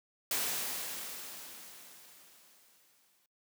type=noise with exponential decay; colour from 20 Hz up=white; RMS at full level=-32 dBFS; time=0.31-3.26 s; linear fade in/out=2 ms; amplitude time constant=640 ms; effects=noise-tail reverb RT60 0.2 s tail -26 dB re dry + high-pass 150 Hz 12 dB/octave